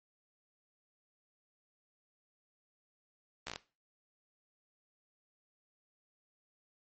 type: slowing click train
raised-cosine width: 0.2 ms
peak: -22 dBFS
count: 6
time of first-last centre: 3.47-3.559 s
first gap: 13 ms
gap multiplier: 1.16
effects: noise-tail reverb RT60 0.3 s tail -17 dB re dry + MP3 32 kbps